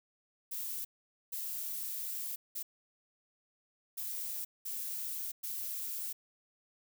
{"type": "noise bursts at uneven times", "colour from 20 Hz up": "violet", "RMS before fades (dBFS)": -39, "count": 6, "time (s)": [[0.51, 0.85], [1.32, 2.36], [2.55, 2.63], [3.97, 4.45], [4.65, 5.32], [5.43, 6.13]], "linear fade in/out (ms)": 10, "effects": []}